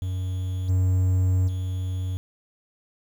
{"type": "tone with level steps", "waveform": "triangle", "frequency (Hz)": 92.5, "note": "F#2", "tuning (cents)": 0, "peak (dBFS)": [-23, -16, -23], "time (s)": [0.02, 2.17], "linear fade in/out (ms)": 0, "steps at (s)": [0.68, 1.47], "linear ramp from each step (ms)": 20, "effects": ["8-bit"]}